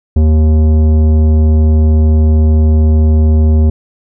sine tone with tanh clipping, 77.78 Hz, D#2, in tune, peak -7 dBFS, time 0.16-3.7 s, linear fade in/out 5 ms, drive 13 dB, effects none

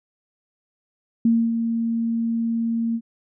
sine tone with ADSR envelope, 229.7 Hz, A#3, 25 cents flat, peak -13 dBFS, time 1.25-3.01 s, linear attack 4 ms, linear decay 260 ms, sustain -7 dB, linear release 59 ms, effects none

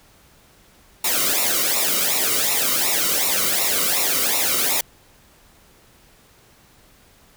white noise with flanger, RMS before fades -20 dBFS, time 1.04-4.81 s, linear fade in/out 5 ms, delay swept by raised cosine 0.63 to 1.2 ms, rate 2.7 Hz, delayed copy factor -0.8, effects pink hiss -53 dBFS RMS until 7.36 s

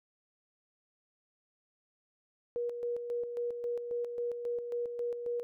sine tone with tremolo, 478.8 Hz, A#4, 46 cents sharp, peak -31 dBFS, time 2.56-5.43 s, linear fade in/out 0 ms, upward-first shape square, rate 3.7 Hz, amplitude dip 50%, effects none

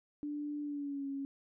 sine tone with pitch glide, 294 to 275.9 Hz, D4 to C#4, +2 to -8 cents, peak -36 dBFS, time 0.23-1.25 s, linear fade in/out 0 ms, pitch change -110 cents, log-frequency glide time 0.62-1.07 s, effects none

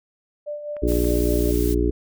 sine tone with tremolo, 591 Hz, D5, 11 cents sharp, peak -26 dBFS, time 0.46-1.52 s, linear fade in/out 20 ms, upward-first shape sine, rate 4.9 Hz, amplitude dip 55%
clicks, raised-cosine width 0.5 ms, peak -27 dBFS, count 3, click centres 0.767 / 0.92 / 1.045 s
harmonic tone, 59.6 Hz, A#1, 39 cents sharp, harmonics 1 / 2 / 3 / 4 / 5 / 6 / 7, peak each -21 / -31 / -33 / -32 / -24 / -25 / -25 dBFS, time 0.82-1.91 s, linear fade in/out 10 ms
blue noise, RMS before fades -34 dBFS, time 0.87-1.75 s, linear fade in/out 20 ms
effects none

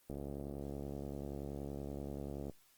click train, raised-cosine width 2 ms, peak -30 dBFS, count 170, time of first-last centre 0.1-2.497 s, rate 70.5 Hz, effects white hiss -69 dBFS RMS until 2.77 s + Opus 24 kbps

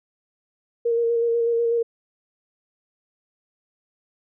sine tone with vibrato, 466.2 Hz, A#4, in tune, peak -18 dBFS, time 0.85-1.83 s, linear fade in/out 10 ms, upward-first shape square, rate 8.1 Hz, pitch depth 16 cents each way, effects none

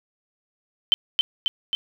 sine tone with echo, 3084 Hz, G7, 29 cents flat, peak -12 dBFS, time 0.92-0.94 s, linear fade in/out 0 ms, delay 270 ms, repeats 3, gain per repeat -3 dB, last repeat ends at 1.75 s, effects none

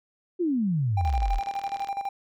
sine exponential sweep, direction down, 373.2 to 36.07 Hz, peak -22 dBFS, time 0.39-1.4 s, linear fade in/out 20 ms
triangle tone with tremolo, 794 Hz, G5, 22 cents sharp, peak -24 dBFS, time 0.97-2.09 s, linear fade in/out 5 ms, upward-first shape square, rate 12 Hz, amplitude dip 70%
click train, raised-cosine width 0.2 ms, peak -24 dBFS, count 33, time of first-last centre 1.05-1.873 s, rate 38.9 Hz
effects none

